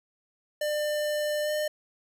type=tone with pitch glide; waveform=square; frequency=598 to 605.3 Hz; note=D5 to D#5; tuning=+31 to -48 cents; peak=-27 dBFS; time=0.61-1.68 s; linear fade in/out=5 ms; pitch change=+21 cents; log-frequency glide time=1.44-1.51 s; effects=none